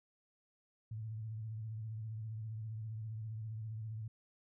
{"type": "tone with vibrato", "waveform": "sine", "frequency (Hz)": 110, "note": "A2", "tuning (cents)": 0, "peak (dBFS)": -40, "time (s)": [0.91, 4.08], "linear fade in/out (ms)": 5, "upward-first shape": "sine", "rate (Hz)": 15, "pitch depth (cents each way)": 56, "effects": []}